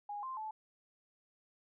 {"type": "tone with pitch steps", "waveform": "sine", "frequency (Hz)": [823, 1047, 868], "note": ["G#5", "C6", "A5"], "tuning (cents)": [-16, 1, -24], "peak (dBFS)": -39, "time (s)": [0.09, 0.51], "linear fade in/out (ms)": 5, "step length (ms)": 140, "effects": []}